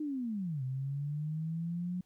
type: linear two-way sweep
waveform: sine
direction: down then up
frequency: 310.8 to 128 to 182 Hz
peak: -33 dBFS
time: 0-2.01 s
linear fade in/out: 5 ms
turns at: 0.63 s
effects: pink hiss -75 dBFS RMS until 2.05 s